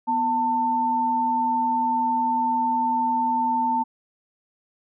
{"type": "tone pair together", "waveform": "sine", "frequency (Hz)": [246.9, 894.5], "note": ["B3", "A5"], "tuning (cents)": [0, 28], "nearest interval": "octave + minor seventh", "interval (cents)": 2228, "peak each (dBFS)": [-28, -20], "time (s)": [0.07, 3.84], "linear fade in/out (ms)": 20, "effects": []}